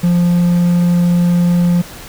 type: tone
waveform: triangle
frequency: 174.61 Hz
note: F3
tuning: in tune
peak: -7 dBFS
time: 0.03-1.82 s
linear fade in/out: 10 ms
effects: pink hiss -33 dBFS RMS until 2.08 s

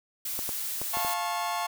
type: noise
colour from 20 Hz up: blue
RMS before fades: -33 dBFS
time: 0.25-1.14 s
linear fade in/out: 5 ms
type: clicks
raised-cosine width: 1 ms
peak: -22 dBFS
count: 5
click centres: 0.391 / 0.492 / 0.816 / 0.971 / 1.048 s
type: chord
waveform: 40% pulse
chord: F augmented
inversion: none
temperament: just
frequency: 698.5 / 873.1 / 1091.3 Hz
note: F5 / A5 / C#6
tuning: 0 / -14 / -27 cents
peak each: -32 dBFS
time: 0.93-1.67 s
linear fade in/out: 10 ms
effects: none

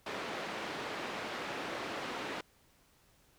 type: band-pass noise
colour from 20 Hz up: pink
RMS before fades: -40 dBFS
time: 0.06-2.41 s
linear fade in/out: 5 ms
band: 290 to 3100 Hz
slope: 12 dB/octave
effects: pink hiss -67 dBFS RMS until 3.38 s

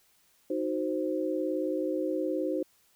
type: chord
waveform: sine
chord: C diminished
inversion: first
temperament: equal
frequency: 311.1 / 370 / 523.3 Hz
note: Eb4 / Gb4 / C5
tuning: 0 / 0 / 0 cents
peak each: -31 / -33 / -32 dBFS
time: 0.5-2.63 s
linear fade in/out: 5 ms
effects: white hiss -66 dBFS RMS until 2.95 s

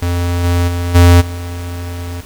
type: tone with level steps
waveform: square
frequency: 87.31 Hz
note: F2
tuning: in tune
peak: -14 / -11 / -16 / -4 / -22 dBFS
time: 0.02-2.21 s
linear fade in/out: 5 ms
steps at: 0.43 / 0.67 / 0.94 / 1.2 s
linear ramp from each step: 20 ms
effects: pink hiss -37 dBFS RMS until 2.25 s

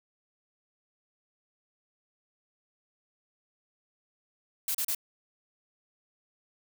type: noise bursts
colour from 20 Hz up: blue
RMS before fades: -30 dBFS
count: 3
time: 4.68-4.948 s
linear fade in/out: 2 ms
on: 66 ms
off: 35 ms
effects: none

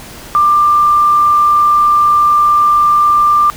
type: tone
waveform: sine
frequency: 1188 Hz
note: D6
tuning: 20 cents sharp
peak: -6 dBFS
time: 0.35-3.5 s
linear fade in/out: 0 ms
effects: pink hiss -32 dBFS RMS until 3.56 s

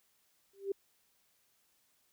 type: tone with exponential growth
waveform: sine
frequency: 394.2 Hz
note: G4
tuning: 10 cents sharp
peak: -28 dBFS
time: 0.53-0.72 s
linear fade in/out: 5 ms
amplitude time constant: 41 ms
effects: white hiss -73 dBFS RMS until 2.12 s

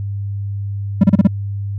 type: tone bursts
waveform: triangle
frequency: 195.4 Hz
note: G3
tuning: 5 cents flat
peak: -3 dBFS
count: 5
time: 1.01-1.273 s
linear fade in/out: 5 ms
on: 27 ms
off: 32 ms
effects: added 100 Hz sine -20 dBFS peak until 1.78 s

